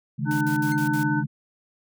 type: chord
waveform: sine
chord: C# suspended second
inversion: none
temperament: equal with one note detuned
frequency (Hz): 138.59 / 155.56 / 213.1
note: C#3 / D#3 / G#3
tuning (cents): 0 / 0 / +45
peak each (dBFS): -27 / -29 / -30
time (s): 0.18-1.27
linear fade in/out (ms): 20
type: harmonic tone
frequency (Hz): 300.1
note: D4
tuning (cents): +38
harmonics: 1 / 3 / 5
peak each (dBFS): -24 / -30 / -28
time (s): 0.25-1.24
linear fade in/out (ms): 50
type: noise bursts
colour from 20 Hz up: white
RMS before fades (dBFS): -39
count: 5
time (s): 0.31-1.032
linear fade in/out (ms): 0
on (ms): 98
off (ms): 58
type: tone with exponential decay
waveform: 15% pulse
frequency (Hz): 2116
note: C7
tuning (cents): +19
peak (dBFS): -28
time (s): 0.72-0.79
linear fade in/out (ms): 0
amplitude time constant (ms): 15
effects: none